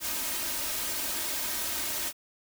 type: noise with comb filter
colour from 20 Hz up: white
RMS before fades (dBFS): -32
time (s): 0-2.13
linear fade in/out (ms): 50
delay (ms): 3.2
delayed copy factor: +0.65
effects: none